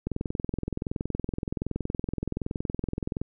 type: click train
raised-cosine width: 3 ms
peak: -16 dBFS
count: 68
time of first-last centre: 0.07-3.216 s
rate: 21.3 Hz
effects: none